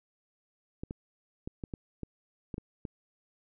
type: clicks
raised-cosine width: 3 ms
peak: -24 dBFS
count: 9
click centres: 0.835 / 0.909 / 1.475 / 1.638 / 1.738 / 2.033 / 2.542 / 2.581 / 2.852 s
effects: none